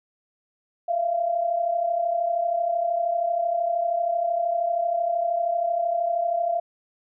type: tone pair together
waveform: sine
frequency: 655 / 687.9 Hz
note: E5 / F5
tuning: -11 / -26 cents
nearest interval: minor second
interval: 85 cents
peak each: -28 / -22 dBFS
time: 0.88-6.6 s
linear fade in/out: 10 ms
effects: none